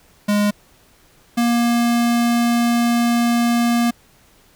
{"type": "tone pair in turn", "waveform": "square", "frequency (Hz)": [206.5, 236.6], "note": ["G#3", "A#3"], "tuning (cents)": [-10, 26], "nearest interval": "major second", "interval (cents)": 236, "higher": "second", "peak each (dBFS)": -15, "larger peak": "neither", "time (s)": [[0.28, 0.51], [1.37, 3.91]], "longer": "second", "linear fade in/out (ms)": 10, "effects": ["pink hiss -53 dBFS RMS until 4.55 s"]}